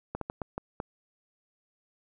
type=slowing click train; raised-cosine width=1 ms; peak=-19 dBFS; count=6; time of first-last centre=0.15-0.801 s; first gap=63 ms; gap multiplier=1.37; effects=none